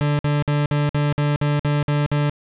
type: tone bursts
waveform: 40% pulse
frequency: 146.6 Hz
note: D3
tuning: 3 cents flat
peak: -16 dBFS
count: 10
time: 0.01-2.296 s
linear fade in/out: 0 ms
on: 180 ms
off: 54 ms
effects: resampled to 8000 Hz + 9-bit